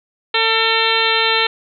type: harmonic tone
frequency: 449.7 Hz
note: A4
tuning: 38 cents sharp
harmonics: 1 / 2 / 3 / 4 / 5 / 6 / 7 / 8 / 9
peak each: -22 / -22 / -22 / -22 / -22 / -22 / -22 / -22 / -22 dBFS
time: 0.34-1.47 s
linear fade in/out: 5 ms
effects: none